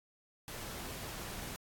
pink noise, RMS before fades -44 dBFS, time 0.48-1.56 s, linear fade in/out 0 ms, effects AAC 64 kbps

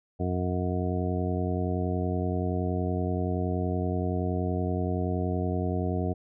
harmonic tone, 90.6 Hz, F#2, 36 cents flat, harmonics 1 / 2 / 3 / 4 / 5 / 7 / 8, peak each -29 / -32 / -34 / -35 / -36 / -37 / -38 dBFS, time 0.19-6.14 s, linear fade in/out 20 ms, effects none

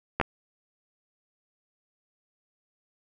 clicks, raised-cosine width 0.5 ms, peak -9 dBFS, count 2, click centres 0.2 / 0.213 s, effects none

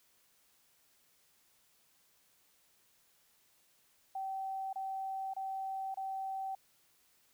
sine tone bursts, 771 Hz, G5, 29 cents flat, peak -36 dBFS, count 4, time 4.15-6.551 s, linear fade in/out 5 ms, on 580 ms, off 27 ms, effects white hiss -70 dBFS RMS until 7.33 s

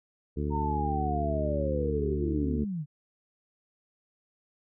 harmonic tone, 73.42 Hz, D2, in tune, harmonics 1 / 2 / 3 / 4 / 5 / 6, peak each -31 / -34 / -36 / -37 / -38 / -39 dBFS, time 0.36-2.65 s, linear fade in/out 20 ms
sine linear sweep, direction down, 932.3 to 138.59 Hz, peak -30 dBFS, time 0.5-2.86 s, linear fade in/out 50 ms
effects none

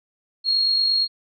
sine tone with amplitude modulation, 4280 Hz, C8, 38 cents sharp, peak -15 dBFS, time 0.44-1.08 s, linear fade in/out 50 ms, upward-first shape sine, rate 48.6 Hz, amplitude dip 40%, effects none

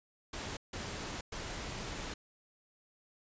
pink noise bursts at uneven times, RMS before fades -41 dBFS, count 3, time 0.33-0.57 / 0.73-1.21 / 1.32-2.14 s, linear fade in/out 5 ms, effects resampled to 16000 Hz

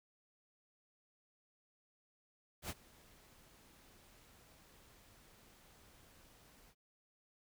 pink noise with ADSR envelope, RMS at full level -41 dBFS, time 2.62-6.75 s, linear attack 77 ms, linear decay 38 ms, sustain -23 dB, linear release 57 ms, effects none

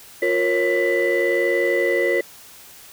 sine tone cluster, 355 / 467 / 548 / 1990 Hz, F4 / A#4 / C#5 / B6, +28 / +3 / -20 / +13 cents, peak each -21 dBFS, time 0.22-2.21 s, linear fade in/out 5 ms, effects tanh soft clip ceiling -11 dBFS + white hiss -44 dBFS RMS until 2.92 s

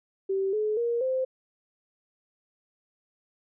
sine tone with pitch steps, 387.1 / 427 / 471.1 / 519.7 Hz, G4 / G#4 / A#4 / C5, -22 / +48 / +18 / -12 cents, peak -24 dBFS, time 0.29-1.25 s, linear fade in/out 10 ms, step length 240 ms, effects none

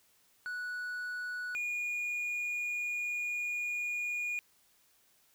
triangle tone pair in turn, 1474 / 2439 Hz, F#6 / D#7, -7 / -35 cents, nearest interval major sixth, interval 872 cents, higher second, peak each -34 / -31 dBFS, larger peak second, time 0.46-1.55 / 1.55-4.39 s, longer second, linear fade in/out 0 ms, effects white hiss -68 dBFS RMS until 5.34 s

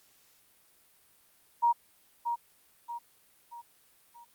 sine tone with echo, 944 Hz, A#5, 22 cents sharp, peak -21 dBFS, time 1.62-1.73 s, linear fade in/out 20 ms, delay 630 ms, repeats 4, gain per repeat -7 dB, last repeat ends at 4.25 s, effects white hiss -64 dBFS RMS until 4.34 s + Opus 48 kbps

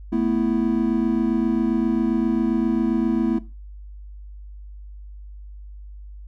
triangle chord, A suspended second, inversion none, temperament just, 220 / 247.5 / 330 Hz, A3 / B3 / E4, 0 / +4 / +2 cents, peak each -21 dBFS, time 0.12-3.39 s, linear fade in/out 10 ms, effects noise-tail reverb RT60 0.3 s tail -18 dB re dry + added 50 Hz sine -36 dBFS peak until 6.27 s

